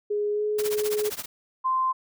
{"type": "tone with pitch glide", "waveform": "sine", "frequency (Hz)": [415.3, 422.1], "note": ["G#4", "G#4"], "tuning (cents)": [0, 28], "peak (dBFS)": -23, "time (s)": [0.1, 1.1], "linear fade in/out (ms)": 10, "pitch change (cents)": 28, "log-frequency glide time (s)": [0.32, 0.44]}
{"type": "noise with tremolo", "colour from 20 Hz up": "white", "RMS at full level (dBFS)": -30, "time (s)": [0.58, 1.26], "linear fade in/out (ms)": 10, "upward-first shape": "triangle", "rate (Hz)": 15, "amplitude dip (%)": 100}
{"type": "tone", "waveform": "sine", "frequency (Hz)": 1041, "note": "C6", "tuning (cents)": -9, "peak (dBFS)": -21, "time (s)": [1.64, 1.93], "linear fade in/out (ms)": 20}
{"effects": []}